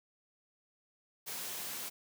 white high-pass noise, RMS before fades -41 dBFS, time 1.26-1.9 s, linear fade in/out 20 ms, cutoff 110 Hz, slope 12 dB/octave, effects none

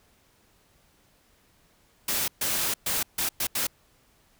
white noise bursts at uneven times, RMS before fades -27 dBFS, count 6, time 2.08-2.28 / 2.41-2.74 / 2.86-3.03 / 3.18-3.29 / 3.4-3.47 / 3.55-3.67 s, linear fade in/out 5 ms, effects pink hiss -63 dBFS RMS until 4.39 s

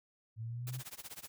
sine linear sweep, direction up, 110 to 130.81 Hz, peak -38 dBFS, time 0.36-0.83 s, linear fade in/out 50 ms
white noise with tremolo, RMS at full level -45 dBFS, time 0.67-1.28 s, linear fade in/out 0 ms, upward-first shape sine, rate 16 Hz, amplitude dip 95%
effects none

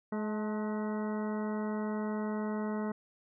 harmonic tone with a mistuned harmonic, 212.6 Hz, G#3, 41 cents sharp, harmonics 1 / 2 / 3 / 4 / 5 / 6 / 7 / 9, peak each -33 / -39 / -43 / -45 / -47 / -49 / -50 / -52 dBFS, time 0.12-2.92 s, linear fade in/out 5 ms, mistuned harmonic 4, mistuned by +44 cents, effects none

